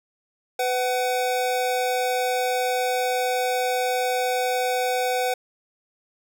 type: tone pair together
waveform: square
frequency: 501.2 / 751 Hz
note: B4 / F#5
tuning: +25 / +26 cents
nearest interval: perfect fifth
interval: 701 cents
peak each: -25 dBFS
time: 0.59-5.34 s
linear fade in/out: 5 ms
effects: none